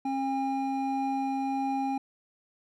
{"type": "tone pair together", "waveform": "triangle", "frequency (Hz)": [269.8, 807.9], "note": ["C#4", "G#5"], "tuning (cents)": [-47, -48], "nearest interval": "octave + perfect fifth", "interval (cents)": 1899, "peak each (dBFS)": -28, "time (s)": [0.05, 1.98], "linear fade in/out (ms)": 5, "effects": []}